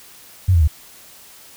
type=tone with pitch steps; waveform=sine; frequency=92.5 / 83.85 / 76.01 Hz; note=F#2 / E2 / D#2; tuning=0 / +30 / -40 cents; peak=-10 dBFS; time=0.48-0.678 s; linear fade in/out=10 ms; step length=66 ms; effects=white hiss -44 dBFS RMS until 1.56 s